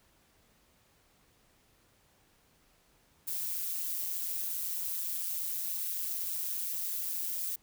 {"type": "noise with amplitude modulation", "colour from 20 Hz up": "violet", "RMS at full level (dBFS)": -32, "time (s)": [3.27, 7.56], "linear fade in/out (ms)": 10, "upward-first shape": "sine", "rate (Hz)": 175, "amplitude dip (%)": 70, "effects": ["pink hiss -67 dBFS RMS until 7.62 s"]}